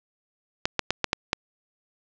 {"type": "clicks", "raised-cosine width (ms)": 0.2, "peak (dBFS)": -4, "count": 6, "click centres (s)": [0.655, 0.793, 0.906, 1.043, 1.131, 1.331], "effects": ["low-pass 6000 Hz 12 dB/octave"]}